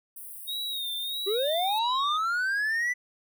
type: high-pass noise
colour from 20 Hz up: white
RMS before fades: -42 dBFS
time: 0.16-1.79 s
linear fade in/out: 5 ms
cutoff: 8700 Hz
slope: 96 dB/octave
type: tone with vibrato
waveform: sine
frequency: 3729 Hz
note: A#7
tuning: in tune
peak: -30 dBFS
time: 0.47-2.18 s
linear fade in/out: 20 ms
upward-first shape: sine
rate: 1.6 Hz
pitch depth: 78 cents each way
type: linear sweep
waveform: triangle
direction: up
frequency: 377.2 to 2000 Hz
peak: -23 dBFS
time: 1.26-2.94 s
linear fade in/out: 20 ms
effects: none